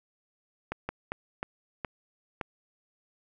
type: slowing click train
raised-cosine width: 0.5 ms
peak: -17 dBFS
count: 6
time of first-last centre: 0.72-2.412 s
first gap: 170 ms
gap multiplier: 1.35
effects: none